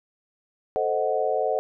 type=chord; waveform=sine; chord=A diminished seventh; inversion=none; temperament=equal; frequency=440 / 523.3 / 622.3 / 740 Hz; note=A4 / C5 / Eb5 / Gb5; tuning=0 / 0 / 0 / 0 cents; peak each=-27 dBFS; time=0.76-1.59 s; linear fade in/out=0 ms; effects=none